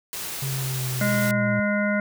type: noise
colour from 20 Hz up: white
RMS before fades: -32 dBFS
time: 0.13-1.31 s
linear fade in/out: 0 ms
type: linear sweep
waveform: triangle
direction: down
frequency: 136.2 to 116.54 Hz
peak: -24 dBFS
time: 0.42-1.6 s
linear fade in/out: 5 ms
type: harmonic tone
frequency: 206.2 Hz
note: G#3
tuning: 12 cents flat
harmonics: 1 / 3 / 5 / 7 / 9 / 10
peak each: -23 / -26 / -37 / -27 / -37 / -31 dBFS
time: 1.01-2 s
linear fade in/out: 2 ms
effects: none